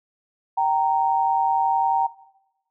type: tone pair together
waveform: sine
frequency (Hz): 777 / 928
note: G5 / A#5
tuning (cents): -16 / -8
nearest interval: minor third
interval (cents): 308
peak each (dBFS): -21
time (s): 0.57-2.07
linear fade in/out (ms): 10
effects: noise-tail reverb RT60 0.9 s tail -17 dB re dry